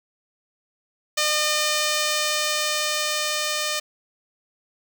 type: tone with level ramp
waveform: 5% pulse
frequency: 606 Hz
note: D#5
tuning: 46 cents flat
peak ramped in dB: -8 to -12 dBFS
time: 1.17-3.8 s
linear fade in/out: 10 ms
effects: none